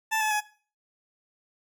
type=tone with pitch steps; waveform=20% pulse; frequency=880 / 860.9 / 842.2 Hz; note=A5 / A5 / G#5; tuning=0 / -38 / +24 cents; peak=-19 dBFS; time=0.11-0.41 s; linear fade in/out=20 ms; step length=100 ms; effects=noise-tail reverb RT60 0.4 s tail -18 dB re dry